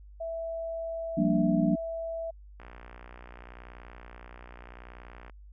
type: tone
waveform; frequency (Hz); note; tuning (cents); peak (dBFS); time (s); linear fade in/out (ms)
sine; 659.3; E5; 0; -32; 0.2-2.31; 10
type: chord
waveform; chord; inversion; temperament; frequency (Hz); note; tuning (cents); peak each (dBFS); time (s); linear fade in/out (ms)
sine; G minor seventh; third; equal; 174.61 / 196 / 233.1 / 293.7; F3 / G3 / Bb3 / D4; 0 / 0 / 0 / 0; -28; 1.17-1.76; 10
type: click train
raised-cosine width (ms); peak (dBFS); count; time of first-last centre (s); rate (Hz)
0.5; -32; 165; 2.6-5.297; 60.8
effects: added 50 Hz sine -47 dBFS peak until 5.52 s